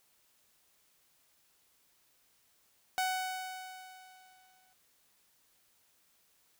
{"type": "tone with exponential decay", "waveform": "sawtooth", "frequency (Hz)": 747, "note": "F#5", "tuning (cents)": 16, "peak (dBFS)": -25, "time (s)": [2.98, 4.73], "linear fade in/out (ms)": 0, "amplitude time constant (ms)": 380, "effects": ["white hiss -70 dBFS RMS until 6.59 s"]}